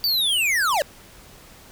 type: linear sweep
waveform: square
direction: down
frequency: 4681 to 523.3 Hz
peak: -19 dBFS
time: 0.04-0.82 s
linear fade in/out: 0 ms
effects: pink hiss -47 dBFS RMS until 1.71 s